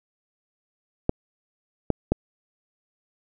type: clicks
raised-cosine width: 2 ms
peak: -6 dBFS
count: 3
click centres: 1.094 / 1.903 / 2.12 s
effects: none